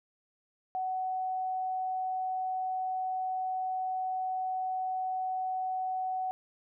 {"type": "tone", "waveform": "sine", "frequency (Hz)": 748, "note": "F#5", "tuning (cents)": 19, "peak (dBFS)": -30, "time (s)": [0.75, 6.31], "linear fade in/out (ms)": 0, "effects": []}